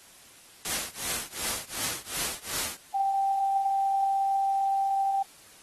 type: noise with tremolo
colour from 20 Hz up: white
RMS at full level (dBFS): -28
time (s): 0.65-2.77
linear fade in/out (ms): 0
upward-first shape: triangle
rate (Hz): 2.7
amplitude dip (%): 100
type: tone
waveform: sine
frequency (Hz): 784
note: G5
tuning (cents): 0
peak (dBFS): -23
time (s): 2.94-5.23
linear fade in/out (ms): 10
effects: white hiss -53 dBFS RMS until 5.62 s + AAC 32 kbps